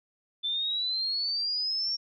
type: exponential sweep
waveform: sine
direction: up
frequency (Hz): 3513 to 5540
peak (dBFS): -27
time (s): 0.43-1.97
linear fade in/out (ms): 20
effects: none